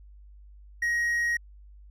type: tone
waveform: triangle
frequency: 1887 Hz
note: A#6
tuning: 21 cents sharp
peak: -22 dBFS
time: 0.82-1.37 s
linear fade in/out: 5 ms
effects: added 50 Hz sine -47 dBFS peak until 1.9 s